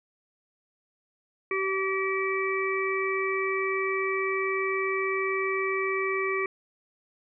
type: harmonic tone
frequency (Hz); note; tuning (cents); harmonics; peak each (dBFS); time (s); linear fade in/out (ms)
384.7; G4; -33; 1 / 3 / 5 / 6; -28 / -32 / -34 / -31; 1.51-6.46; 2
effects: none